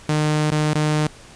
sawtooth tone with dropouts, 152.2 Hz, D#3, 38 cents flat, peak -13 dBFS, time 0.09-1.07 s, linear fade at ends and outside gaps 2 ms, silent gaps 0.506-0.519 / 0.734-0.752 s, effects pink hiss -44 dBFS RMS until 1.35 s + resampled to 22050 Hz

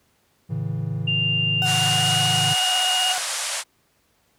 triangle chord, A major, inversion none, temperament equal with one note detuned, 110 / 138.59 / 161.8 Hz, A2 / C#3 / E3, 0 / 0 / -32 cents, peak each -26 dBFS, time 0.49-2.55 s, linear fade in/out 20 ms
sine tone with pitch glide, 2794 to 2858 Hz, F7 to F7, 0 to +39 cents, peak -20 dBFS, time 1.07-3.13 s, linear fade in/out 10 ms, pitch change +39 cents, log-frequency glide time 1.69-2.13 s
35% pulse tone with vibrato, 740 Hz, F#5, in tune, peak -24 dBFS, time 1.62-3.18 s, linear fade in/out 0 ms, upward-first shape triangle, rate 16 Hz, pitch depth 32 cents each way
white band-pass noise, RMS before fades -27 dBFS, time 1.64-3.64 s, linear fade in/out 50 ms, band 550 to 10000 Hz, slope 48 dB/octave
effects pink hiss -64 dBFS RMS until 4.38 s + high-pass 60 Hz 12 dB/octave

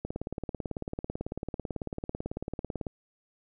click train, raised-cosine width 2 ms, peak -20 dBFS, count 52, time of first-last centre 0.05-2.868 s, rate 18.1 Hz, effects none

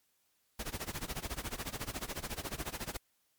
pink noise with tremolo, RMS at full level -37 dBFS, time 0.59-2.97 s, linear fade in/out 5 ms, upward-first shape sine, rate 14 Hz, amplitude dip 90%, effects white hiss -75 dBFS RMS until 3.38 s + MP3 96 kbps

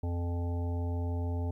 harmonic tone, 86.5 Hz, F2, 16 cents flat, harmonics 1 / 3 / 5 / 7 / 9 / 10, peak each -30 / -40 / -44 / -47 / -49 / -50 dBFS, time 0.03-1.51 s, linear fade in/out 5 ms, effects 12-bit

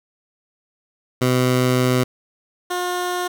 15% pulse tone pair in turn, 126.6 / 358.1 Hz, B2 / F4, +43 / +43 cents, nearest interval octave + tritone, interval 1800 cents, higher second, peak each -9 / -15 dBFS, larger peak first, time 1.21-2.04 / 2.7-3.28 s, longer first, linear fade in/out 10 ms, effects none

